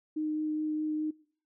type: tone with vibrato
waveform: sine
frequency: 307.5 Hz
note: D#4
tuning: 20 cents flat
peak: -29 dBFS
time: 0.16-1.11 s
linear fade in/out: 10 ms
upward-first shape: sine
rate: 4.8 Hz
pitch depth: 8 cents each way
effects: noise-tail reverb RT60 0.5 s tail -22 dB re dry